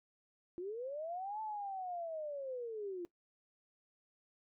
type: linear two-way sweep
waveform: sine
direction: up then down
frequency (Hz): 339.3 to 880 to 339.3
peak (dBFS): -39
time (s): 0.58-3.05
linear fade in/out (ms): 0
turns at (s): 1.41
effects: noise-tail reverb RT60 0.1 s tail -18 dB re dry